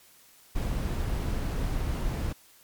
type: noise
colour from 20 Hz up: brown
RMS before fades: -29 dBFS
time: 0.55-2.33 s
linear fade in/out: 10 ms
effects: white hiss -57 dBFS RMS until 2.63 s + MP3 96 kbps